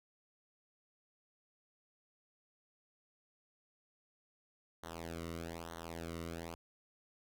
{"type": "tone with flanger", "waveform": "sawtooth", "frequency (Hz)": 83.4, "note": "E2", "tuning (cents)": 21, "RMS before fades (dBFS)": -45, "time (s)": [4.83, 6.55], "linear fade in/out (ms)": 5, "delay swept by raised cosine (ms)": [0.4, 1.22], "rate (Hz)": 1.1, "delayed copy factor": -0.9, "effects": []}